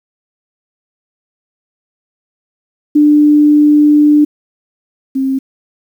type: tone pair in turn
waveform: sine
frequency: 297 / 267.1 Hz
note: D4 / C4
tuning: +20 / +36 cents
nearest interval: major second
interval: 184 cents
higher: first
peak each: -4 / -11 dBFS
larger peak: first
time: 2.95-4.25 / 5.15-5.39 s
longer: first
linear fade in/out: 10 ms
effects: 7-bit